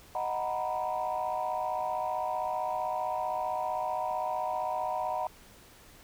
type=chord; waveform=sine; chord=B major seventh; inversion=first; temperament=equal; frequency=622.3 / 740 / 932.3 / 987.8 Hz; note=D#5 / F#5 / A#5 / B5; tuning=0 / 0 / 0 / 0 cents; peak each=-35 / -32 / -35 / -36 dBFS; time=0.15-5.27 s; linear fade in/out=2 ms; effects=tanh soft clip ceiling -22 dBFS + pink hiss -55 dBFS RMS until 6.03 s